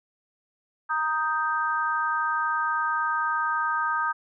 sine chord, Eb major, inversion second, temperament equal, 932.3 / 1244.5 / 1568 Hz, Bb5 / Eb6 / G6, 0 / 0 / 0 cents, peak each -29 / -26 / -28 dBFS, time 0.89-4.13 s, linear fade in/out 20 ms, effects none

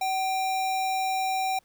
sine tone with sample-and-hold, 761 Hz, F#5, 48 cents sharp, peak -24 dBFS, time 0.01-1.59 s, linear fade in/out 5 ms, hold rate 3150 Hz, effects pink hiss -66 dBFS RMS until 1.64 s

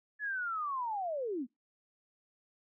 sine linear sweep, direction down, 1729 to 220 Hz, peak -33 dBFS, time 0.19-1.47 s, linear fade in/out 50 ms, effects noise-tail reverb RT60 0.2 s tail -26 dB re dry

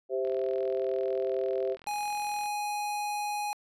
sine chord, C major, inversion second, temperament equal, 392 / 523.3 / 659.3 Hz, G4 / C5 / E5, 0 / 0 / 0 cents, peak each -30 / -31 / -35 dBFS, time 0.09-1.77 s, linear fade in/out 50 ms
click train, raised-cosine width 0.3 ms, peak -34 dBFS, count 94, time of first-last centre 0.25-2.459 s, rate 42.1 Hz
square tone, 830.6 Hz, G#5, in tune, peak -31 dBFS, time 1.87-3.53 s, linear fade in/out 0 ms
effects resampled to 32000 Hz

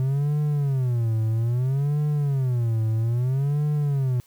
triangle tone with vibrato, 128.5 Hz, C3, 31 cents flat, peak -18 dBFS, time 0-4.2 s, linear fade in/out 0 ms, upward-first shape sine, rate 0.61 Hz, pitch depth 260 cents each way, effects white hiss -58 dBFS RMS until 4.26 s

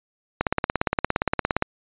click train, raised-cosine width 0.5 ms, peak -5 dBFS, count 22, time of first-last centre 0.41-1.624 s, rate 17.3 Hz, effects resampled to 8000 Hz

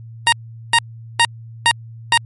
15% pulse tone bursts, 932.3 Hz, A#5, in tune, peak -3 dBFS, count 5, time 0.27-2.175 s, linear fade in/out 0 ms, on 53 ms, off 410 ms, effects added 114 Hz sine -33 dBFS peak until 2.25 s + MP3 48 kbps

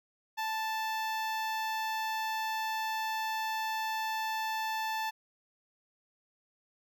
sawtooth tone with notch filter, 880 Hz, A5, in tune, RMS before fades -34 dBFS, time 0.37-5.11 s, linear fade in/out 20 ms, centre 9000 Hz, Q 1, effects none

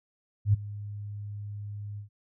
sine tone with ADSR envelope, 103 Hz, G#2, 14 cents flat, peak -16 dBFS, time 0.45-2.09 s, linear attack 85 ms, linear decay 16 ms, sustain -19 dB, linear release 110 ms, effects none

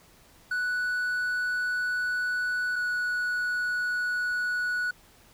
triangle tone pair in turn, 1480 / 1469.8 Hz, F#6 / F#6, 0 / -12 cents, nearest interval unison, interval 12 cents, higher first, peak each -24 dBFS, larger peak neither, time 0.51-2.76 / 2.76-4.91 s, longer first, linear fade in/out 5 ms, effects pink hiss -57 dBFS RMS until 5.33 s

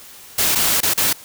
white noise with dropouts, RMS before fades -17 dBFS, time 0.38-1.13 s, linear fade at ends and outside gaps 5 ms, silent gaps 0.551-0.555 / 0.806-0.83 / 0.937-0.975 s, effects white hiss -41 dBFS RMS until 1.24 s

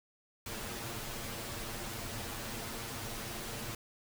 pink noise with comb filter, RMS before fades -41 dBFS, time 0.46-3.75 s, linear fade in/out 2 ms, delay 8.7 ms, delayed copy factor +0.75, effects none

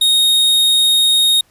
45% pulse tone, 3729 Hz, A#7, in tune, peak -10 dBFS, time 0.01-1.41 s, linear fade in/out 5 ms, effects pink hiss -55 dBFS RMS until 1.5 s + resampled to 32000 Hz

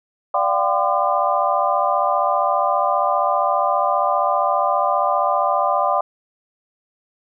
sine tone cluster, 587 / 703 / 778 / 1023 / 1202 Hz, D5 / F5 / G5 / C6 / D6, -1 / +11 / -13 / -39 / +40 cents, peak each -22 dBFS, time 0.34-6.01 s, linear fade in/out 5 ms, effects none

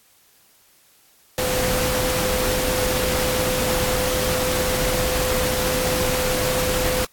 sine tone in noise, 508 Hz, B4, 49 cents sharp, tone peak -23 dBFS, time 1.38-7.05 s, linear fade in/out 2 ms, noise pink, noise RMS -23 dBFS, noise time 1.38-7.05 s, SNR -3 dB, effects white hiss -56 dBFS RMS until 7.12 s + AAC 64 kbps

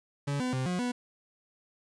40% pulse tone with pitch steps, 142.3 / 252.3 / 129.7 / 179.8 / 245.9 Hz, C#3 / B3 / C3 / F#3 / B3, +46 / +37 / -15 / -49 / -7 cents, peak -28 dBFS, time 0.27-0.92 s, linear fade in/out 10 ms, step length 130 ms, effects resampled to 22050 Hz + 10-bit

